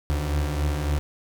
35% pulse beating tone pair, 73 / 76.6 Hz, D2 / D#2, -10 / -27 cents, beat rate 3.6 Hz, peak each -22 / -28 dBFS, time 0.1-0.99 s, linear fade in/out 0 ms, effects none

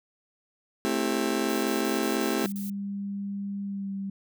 35% pulse chord, A minor seventh, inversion none, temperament just, 220 / 264 / 330 / 396 Hz, A3 / C4 / E4 / G4, 0 / +16 / +2 / +18 cents, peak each -29 dBFS, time 0.85-2.46 s, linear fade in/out 0 ms
violet noise bursts, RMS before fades -41 dBFS, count 7, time 1.49-2.698 s, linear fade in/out 0 ms, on 140 ms, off 38 ms
sine tone with pitch glide, 199.6 to 195.94 Hz, G3 to G3, +32 to -1 cents, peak -30 dBFS, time 2.44-4.1 s, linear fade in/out 5 ms, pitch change -33 cents, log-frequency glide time 3.64-3.91 s
effects none

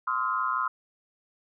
sine tone cluster, 1041 / 1169 / 1273 / 1399 Hz, C6 / D6 / D#6 / F6, -9 / -8 / +39 / +3 cents, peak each -29 / -35 / -29 / -32 dBFS, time 0.07-0.68 s, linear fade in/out 5 ms, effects none

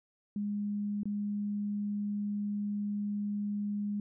sine tone with dropouts, 205.6 Hz, G#3, 17 cents flat, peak -31 dBFS, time 0.36-4 s, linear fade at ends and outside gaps 2 ms, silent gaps 1.033-1.055 s, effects none

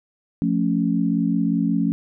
sine chord, F augmented, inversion none, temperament equal, 174.61 / 220 / 277.2 Hz, F3 / A3 / C#4, 0 / 0 / 0 cents, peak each -22 dBFS, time 0.42-1.92 s, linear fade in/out 0 ms, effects none

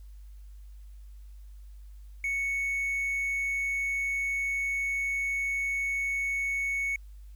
triangle tone with hard clipping, 2217 Hz, C#7, in tune, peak -28 dBFS, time 2.24-6.96 s, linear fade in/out 2 ms, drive 5 dB, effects added 50 Hz sine -44 dBFS peak until 7.35 s + white hiss -69 dBFS RMS until 7.35 s

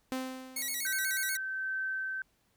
sawtooth tone with exponential decay, 259.4 Hz, C4, 15 cents flat, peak -27 dBFS, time 0.12-1.09 s, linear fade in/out 0 ms, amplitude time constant 210 ms
5% pulse tone with vibrato, 2060 Hz, C7, 28 cents flat, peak -23 dBFS, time 0.56-1.37 s, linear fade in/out 5 ms, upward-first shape square, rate 8.2 Hz, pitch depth 110 cents each way
sine tone with tremolo, 1544 Hz, G6, 27 cents flat, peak -31 dBFS, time 0.85-2.22 s, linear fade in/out 2 ms, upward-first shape sine, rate 1.3 Hz, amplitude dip 25%
effects pink hiss -72 dBFS RMS until 2.56 s

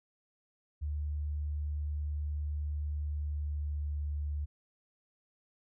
sine tone with pitch glide, 74.2 to 73.56 Hz, D2 to D2, +18 to +3 cents, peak -32 dBFS, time 0.81-4.46 s, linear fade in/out 20 ms, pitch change -15 cents, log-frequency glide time 3.07-4 s, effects none

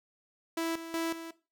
sawtooth tone with tremolo, 329.6 Hz, E4, in tune, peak -26 dBFS, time 0.57-1.31 s, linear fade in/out 5 ms, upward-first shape square, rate 2.7 Hz, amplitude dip 70%, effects noise-tail reverb RT60 0.3 s tail -17 dB re dry

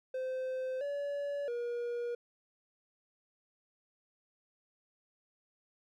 triangle tone with pitch steps, 517 / 571 / 477.8 Hz, C5 / D5 / A#4, -21 / -49 / +43 cents, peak -32 dBFS, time 0.14-2.15 s, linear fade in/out 5 ms, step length 670 ms, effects none

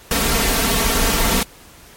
pink noise with comb filter, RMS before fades -17 dBFS, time 0.11-1.43 s, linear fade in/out 2 ms, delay 4.4 ms, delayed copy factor +0.65, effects pink hiss -44 dBFS RMS until 1.96 s + MP3 64 kbps

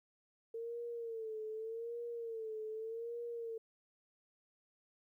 sine tone with vibrato, 453.1 Hz, A#4, 49 cents flat, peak -40 dBFS, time 0.54-3.58 s, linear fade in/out 5 ms, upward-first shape sine, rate 0.84 Hz, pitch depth 76 cents each way, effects 13-bit

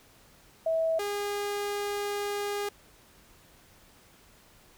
sine / sawtooth tone pair in turn, 650 / 408.3 Hz, E5 / G#4, -24 / -29 cents, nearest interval minor sixth, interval 805 cents, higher first, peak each -24 / -26 dBFS, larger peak first, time 0.66-0.99 / 0.99-2.69 s, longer second, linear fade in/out 5 ms, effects pink hiss -58 dBFS RMS until 4.77 s

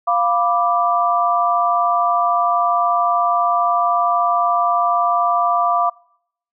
sine chord, B diminished, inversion second, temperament equal, 698.5 / 987.8 / 1174.7 Hz, F5 / B5 / D6, 0 / 0 / 0 cents, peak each -17 / -22 / -17 dBFS, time 0.07-5.9 s, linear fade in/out 10 ms, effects noise-tail reverb RT60 0.7 s tail -25 dB re dry

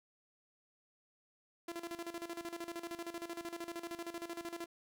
sawtooth tone with tremolo, 340 Hz, F4, 46 cents flat, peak -36 dBFS, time 1.68-4.66 s, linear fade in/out 5 ms, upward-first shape square, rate 13 Hz, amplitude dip 75%, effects none

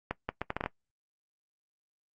accelerating click train, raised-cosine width 0.5 ms, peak -16 dBFS, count 8, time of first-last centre 0.11-0.661 s, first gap 180 ms, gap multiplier 0.7, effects noise-tail reverb RT60 0.1 s tail -18 dB re dry + Opus 48 kbps

